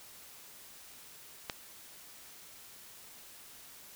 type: click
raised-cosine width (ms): 0.2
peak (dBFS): -17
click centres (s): 1.498
effects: white hiss -53 dBFS RMS until 3.95 s